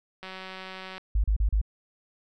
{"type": "click train", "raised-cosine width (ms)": 0.3, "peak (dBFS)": -24, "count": 142, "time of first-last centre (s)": [0.23, 0.98], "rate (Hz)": 188}
{"type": "tone bursts", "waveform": "sine", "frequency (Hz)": 51.91, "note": "G#1", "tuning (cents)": 0, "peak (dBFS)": -20, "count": 4, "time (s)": [1.15, 1.615], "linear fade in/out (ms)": 5, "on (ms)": 90, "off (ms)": 35}
{"effects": []}